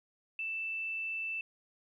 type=tone; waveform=sine; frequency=2652 Hz; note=E7; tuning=10 cents sharp; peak=-34 dBFS; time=0.39-1.41 s; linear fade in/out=2 ms; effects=12-bit